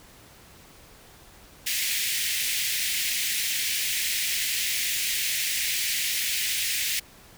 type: high-pass noise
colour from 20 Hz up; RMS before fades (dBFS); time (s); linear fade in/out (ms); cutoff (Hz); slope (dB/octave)
pink; -27; 1.66-7; 10; 1900; 48
effects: pink hiss -51 dBFS RMS until 7.37 s